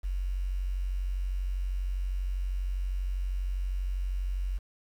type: tone with quantisation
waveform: sine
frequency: 46.25 Hz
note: F#1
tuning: in tune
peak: -28 dBFS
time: 0.03-4.59 s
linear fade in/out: 20 ms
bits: 9
effects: none